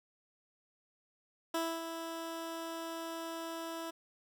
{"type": "tone with ADSR envelope", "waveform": "15% pulse", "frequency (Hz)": 329.6, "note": "E4", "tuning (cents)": 0, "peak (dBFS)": -25, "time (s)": [1.54, 3.91], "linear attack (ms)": 6, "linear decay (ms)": 260, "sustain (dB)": -8, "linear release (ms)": 12, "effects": []}